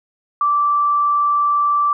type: tone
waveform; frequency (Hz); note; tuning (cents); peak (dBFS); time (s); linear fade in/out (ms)
sine; 1167; D6; -11; -13; 0.41-1.93; 2
effects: none